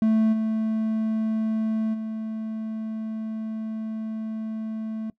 triangle tone with level steps, 220 Hz, A3, in tune, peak -15 / -20 / -26 dBFS, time 0.02-5.1 s, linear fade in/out 2 ms, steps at 0.32 / 1.93 s, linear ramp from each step 20 ms, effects noise-tail reverb RT60 0.1 s tail -21 dB re dry

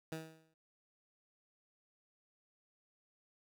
15% pulse tone with exponential decay, 160 Hz, D#3, 49 cents sharp, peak -32 dBFS, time 0.12-0.54 s, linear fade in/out 2 ms, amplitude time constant 90 ms, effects none

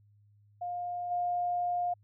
sine tone with level steps, 708 Hz, F5, 23 cents sharp, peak -33 / -28 dBFS, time 0.61-1.94 s, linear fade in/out 10 ms, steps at 1.1 s, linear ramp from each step 20 ms, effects added 103 Hz sine -60 dBFS peak until 2.03 s

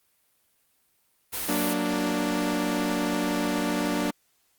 white noise, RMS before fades -31 dBFS, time 1.32-1.74 s, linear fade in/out 20 ms
sawtooth chord, Gb augmented, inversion none, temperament equal, 185 / 233.1 / 293.7 Hz, Gb3 / Bb3 / D4, 0 / 0 / 0 cents, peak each -27 / -26 / -23 dBFS, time 1.48-4.11 s, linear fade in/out 10 ms
effects white hiss -68 dBFS RMS until 4.58 s + Opus 32 kbps

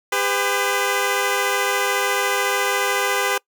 10% pulse tone pair together, 401.2 / 505 Hz, G4 / B4, +40 / +39 cents, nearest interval major third, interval 399 cents, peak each -13 dBFS, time 0.12-3.38 s, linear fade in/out 5 ms, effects noise-tail reverb RT60 0.1 s tail -24 dB re dry

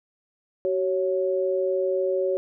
sine tone pair together, 378.3 / 554.4 Hz, F#4 / C#5, +38 / 0 cents, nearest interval perfect fifth, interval 662 cents, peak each -24 dBFS, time 0.65-2.37 s, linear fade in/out 0 ms, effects none

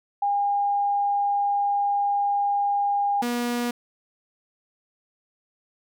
sine / sawtooth tone pair in turn, 810 / 240.8 Hz, G#5 / B3, -43 / -44 cents, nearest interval octave + major sixth, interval 2101 cents, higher first, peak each -20 dBFS, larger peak neither, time 0.22-3.22 / 3.22-3.71 s, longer first, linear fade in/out 5 ms, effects none

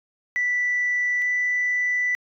sine tone pair in turn, 1971 / 1980.8 Hz, B6 / B6, -4 / +5 cents, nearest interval unison, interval 9 cents, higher second, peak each -19 dBFS, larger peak neither, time 0.36-1.22 / 1.22-2.15 s, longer second, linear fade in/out 0 ms, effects tanh soft clip ceiling -16 dBFS

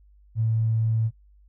triangle tone with tanh clipping, 112 Hz, A2, 31 cents sharp, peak -20 dBFS, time 0.35-1.11 s, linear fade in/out 50 ms, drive 3 dB, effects noise-tail reverb RT60 0.1 s tail -21 dB re dry + added 50 Hz sine -52 dBFS peak until 1.48 s

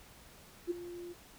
sine tone with ADSR envelope, 349.2 Hz, F4, in tune, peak -28 dBFS, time 0.67-1.14 s, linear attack 36 ms, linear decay 16 ms, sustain -14 dB, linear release 25 ms, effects pink hiss -57 dBFS RMS until 1.38 s

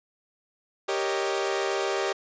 sawtooth chord, Eb dominant seventh, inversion first, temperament equal, 392 / 466.2 / 554.4 / 622.3 Hz, G4 / Bb4 / Db5 / Eb5, 0 / 0 / 0 / 0 cents, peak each -24 / -29 / -29 / -29 dBFS, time 0.88-2.13 s, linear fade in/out 10 ms, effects resampled to 16000 Hz

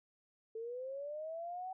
sine linear sweep, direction up, 440 to 760 Hz, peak -40 dBFS, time 0.55-1.73 s, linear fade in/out 5 ms, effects none

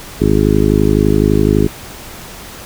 harmonic tone, 51.91 Hz, G#1, in tune, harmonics 1 / 2 / 3 / 4 / 5 / 6 / 7 / 8, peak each -17 / -17 / -17 / -17 / -17 / -17 / -17 / -17 dBFS, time 0.2-1.68 s, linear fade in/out 20 ms, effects pink hiss -32 dBFS RMS until 2.65 s

